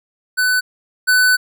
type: tone pair in turn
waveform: square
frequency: 1500 / 1500 Hz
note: F#6 / F#6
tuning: +23 / +23 cents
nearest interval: unison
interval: 0 cents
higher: neither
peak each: -14 / -11 dBFS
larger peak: second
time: 0.37-0.61 / 1.07-1.37 s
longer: second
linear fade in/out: 20 ms
effects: none